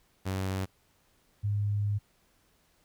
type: tone pair in turn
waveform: sawtooth / sine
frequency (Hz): 95.1 / 102.81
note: F#2 / G#2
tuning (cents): +48 / -17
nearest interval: minor second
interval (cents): 135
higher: second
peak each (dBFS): -26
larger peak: neither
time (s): 0.25-0.66 / 1.43-1.99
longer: second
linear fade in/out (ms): 20
effects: pink hiss -68 dBFS RMS until 2.84 s